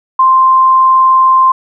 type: tone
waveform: sine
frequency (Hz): 1046.5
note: C6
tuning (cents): 0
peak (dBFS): -4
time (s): 0.19-1.52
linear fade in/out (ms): 5
effects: none